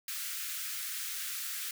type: high-pass noise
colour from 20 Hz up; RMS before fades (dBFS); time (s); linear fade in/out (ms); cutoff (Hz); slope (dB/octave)
white; -38; 0.08-1.71; 2; 1300; 48
effects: none